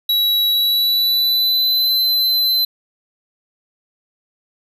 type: tone with pitch glide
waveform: square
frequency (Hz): 3900 to 4052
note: B7 to B7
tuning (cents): -23 to +44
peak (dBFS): -14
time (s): 0.09-2.65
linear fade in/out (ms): 5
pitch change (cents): +67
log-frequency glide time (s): 0.49-1.96
effects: none